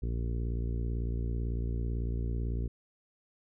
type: harmonic tone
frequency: 58 Hz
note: A#1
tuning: 8 cents flat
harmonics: 1 / 2 / 3 / 4 / 5 / 6 / 7 / 8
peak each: -31 / -36 / -46 / -44 / -48 / -48 / -48 / -53 dBFS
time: 0.02-2.68 s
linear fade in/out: 10 ms
effects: none